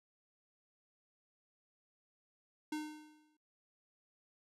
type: tone with exponential decay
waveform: square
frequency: 305 Hz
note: D#4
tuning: 34 cents flat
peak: -36 dBFS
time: 2.72-3.37 s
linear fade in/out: 5 ms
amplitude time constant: 140 ms
effects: noise-tail reverb RT60 0.6 s tail -21 dB re dry + low-pass 11000 Hz 12 dB/octave